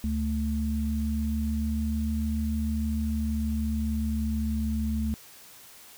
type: tone pair together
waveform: sine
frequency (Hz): 73.27 / 220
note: D2 / A3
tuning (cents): -3 / 0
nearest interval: octave + perfect fifth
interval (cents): 1903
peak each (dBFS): -28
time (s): 0.04-5.14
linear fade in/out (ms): 0
effects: white hiss -50 dBFS RMS until 5.97 s